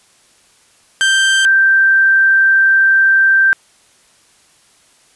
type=tone pair in turn; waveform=30% pulse / sine; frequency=1568 / 1568 Hz; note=G6 / G6; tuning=0 / 0 cents; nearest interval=unison; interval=0 cents; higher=neither; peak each=-7 dBFS; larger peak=neither; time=1.01-1.45 / 1.45-3.53 s; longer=second; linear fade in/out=0 ms; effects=white hiss -51 dBFS RMS until 5.15 s + resampled to 24000 Hz